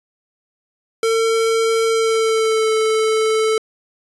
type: tone with pitch glide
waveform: square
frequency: 451.4 to 438.8 Hz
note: A4 to A4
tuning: +44 to -5 cents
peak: -15 dBFS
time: 1.03-3.58 s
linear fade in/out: 2 ms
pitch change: -49 cents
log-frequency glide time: 1.88-2.72 s
effects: resampled to 24000 Hz